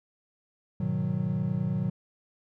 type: chord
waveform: triangle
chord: G# minor seventh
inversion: none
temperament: equal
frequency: 103.83 / 123.47 / 155.56 / 185 Hz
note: G#2 / B2 / D#3 / F#3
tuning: 0 / 0 / 0 / 0 cents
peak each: -34 / -30 / -29 / -28 dBFS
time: 0.8-1.9 s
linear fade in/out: 5 ms
effects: none